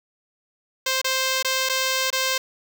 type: tone with dropouts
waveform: 5% pulse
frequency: 524 Hz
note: C5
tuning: 2 cents sharp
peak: -9 dBFS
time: 0.86-2.38 s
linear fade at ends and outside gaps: 5 ms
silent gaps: 1.016-1.044 / 1.427-1.446 / 1.69-1.695 / 2.104-2.127 s
effects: none